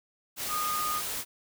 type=tone in noise; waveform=sine; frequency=1229 Hz; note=D#6; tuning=22 cents flat; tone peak=-29 dBFS; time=0.48-1.02 s; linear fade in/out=50 ms; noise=white; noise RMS=-34 dBFS; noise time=0.36-1.25 s; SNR=+2 dB; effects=none